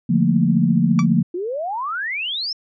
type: chord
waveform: sine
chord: Bb major seventh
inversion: first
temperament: just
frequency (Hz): 145.68 / 174.81 / 218.5 / 233.1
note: D3 / F3 / A3 / Bb3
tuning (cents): -14 / +2 / -12 / 0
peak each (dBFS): -21 / -17 / -20 / -19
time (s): 0.09-1.23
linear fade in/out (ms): 10
type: tone with exponential decay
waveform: 30% pulse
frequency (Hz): 1153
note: D6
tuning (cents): -32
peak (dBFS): -16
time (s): 0.99-1.06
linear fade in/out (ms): 1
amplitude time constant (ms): 15
type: exponential sweep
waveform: sine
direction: up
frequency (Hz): 336.5 to 5440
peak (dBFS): -22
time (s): 1.34-2.53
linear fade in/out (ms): 5
effects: resampled to 16000 Hz